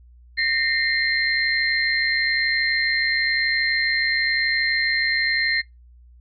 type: tone cluster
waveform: sine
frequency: 1833 / 1974 / 2106 / 4161 Hz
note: A#6 / B6 / C7 / C8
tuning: -30 / -1 / +11 / -10 cents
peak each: -22 / -31 / -24 / -25 dBFS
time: 0.37-5.62 s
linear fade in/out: 20 ms
effects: noise-tail reverb RT60 0.2 s tail -23 dB re dry + added 60 Hz sine -46 dBFS peak until 6.2 s